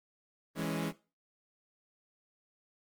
sawtooth chord, C# minor, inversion first, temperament equal, 164.81 / 207.7 / 277.2 Hz, E3 / G#3 / C#4, 0 / 0 / 0 cents, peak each -32 / -33 / -34 dBFS, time 0.55-0.93 s, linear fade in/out 50 ms, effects noise-tail reverb RT60 0.3 s tail -17 dB re dry + Opus 24 kbps

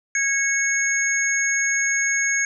sine tone cluster, 1646 / 2201 / 6540 Hz, G#6 / C#7 / G#8, -16 / -13 / -28 cents, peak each -23 dBFS, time 0.15-2.45 s, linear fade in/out 2 ms, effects none

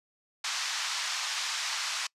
white band-pass noise, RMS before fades -33 dBFS, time 0.44-2.07 s, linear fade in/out 5 ms, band 910 to 6300 Hz, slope 24 dB/octave, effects noise-tail reverb RT60 0.1 s tail -26 dB re dry + resampled to 32000 Hz

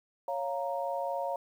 sine chord, Bb minor, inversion first, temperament equal, 554.4 / 698.5 / 932.3 Hz, Db5 / F5 / Bb5, 0 / 0 / 0 cents, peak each -34 / -35 / -36 dBFS, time 0.28-1.36 s, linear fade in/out 2 ms, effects 10-bit

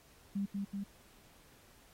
sine tone with echo, 199.1 Hz, G3, 27 cents sharp, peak -32 dBFS, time 0.35-0.46 s, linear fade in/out 10 ms, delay 190 ms, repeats 2, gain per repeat -2 dB, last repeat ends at 0.84 s, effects pink hiss -63 dBFS RMS until 1.93 s + AAC 48 kbps

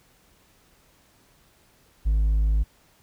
sine tone with hard clipping, 52.9 Hz, G#1, 33 cents sharp, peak -19 dBFS, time 2.05-2.64 s, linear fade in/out 20 ms, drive 2 dB, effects pink hiss -60 dBFS RMS until 3.02 s

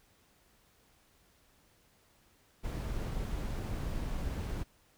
brown noise, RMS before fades -36 dBFS, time 2.63-4.64 s, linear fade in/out 20 ms, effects pink hiss -67 dBFS RMS until 4.97 s

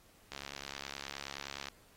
click train, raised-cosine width 0.2 ms, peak -24 dBFS, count 96, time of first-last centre 0.32-1.685 s, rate 69.6 Hz, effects pink hiss -64 dBFS RMS until 1.96 s + AAC 48 kbps

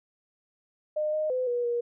sine tone with pitch steps, 609 / 617 / 508 / 484 / 476.4 Hz, D#5 / D#5 / B4 / B4 / A#4, -37 / -15 / +49 / -35 / +38 cents, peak -25 dBFS, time 0.96-1.81 s, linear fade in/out 10 ms, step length 170 ms, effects none

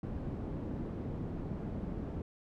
white low-pass noise, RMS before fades -39 dBFS, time 0.03-2.22 s, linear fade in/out 2 ms, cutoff 250 Hz, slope 12 dB/octave, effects none

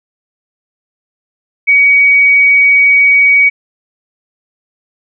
sine tone, 2257 Hz, C#7, 31 cents sharp, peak -4 dBFS, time 1.67-3.5 s, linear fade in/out 20 ms, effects none

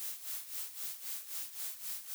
blue noise with tremolo, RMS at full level -39 dBFS, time 0-2.14 s, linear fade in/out 0 ms, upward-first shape sine, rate 3.8 Hz, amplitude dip 75%, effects none

